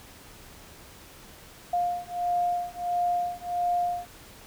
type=beating tone pair; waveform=sine; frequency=705 / 706.5 Hz; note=F5 / F5; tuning=+16 / +20 cents; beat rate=1.5 Hz; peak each=-28 / -28 dBFS; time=1.73-4.06 s; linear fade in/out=5 ms; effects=pink hiss -49 dBFS RMS until 4.46 s